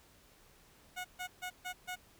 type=tone bursts; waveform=15% pulse; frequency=729 Hz; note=F#5; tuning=26 cents flat; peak=-32 dBFS; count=5; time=0.96-1.96 s; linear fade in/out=20 ms; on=88 ms; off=140 ms; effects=pink hiss -63 dBFS RMS until 2.19 s